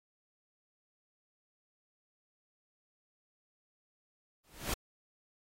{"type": "noise with exponential growth", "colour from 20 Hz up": "pink", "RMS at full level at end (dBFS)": -31, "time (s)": [4.44, 4.74], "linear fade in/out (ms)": 5, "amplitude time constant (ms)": 65, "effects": ["AAC 48 kbps"]}